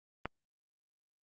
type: click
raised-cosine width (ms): 0.5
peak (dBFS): -19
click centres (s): 0.256
effects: Opus 32 kbps